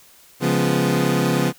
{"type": "chord", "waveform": "25% pulse", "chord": "C# dominant seventh", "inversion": "none", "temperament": "equal", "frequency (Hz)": [138.59, 174.61, 207.7, 246.9], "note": ["C#3", "E#3", "G#3", "B3"], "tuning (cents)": [0, 0, 0, 0], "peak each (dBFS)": [-18, -18, -23, -19], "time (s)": [0.4, 1.53], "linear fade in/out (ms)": 50, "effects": ["white hiss -50 dBFS RMS until 1.58 s"]}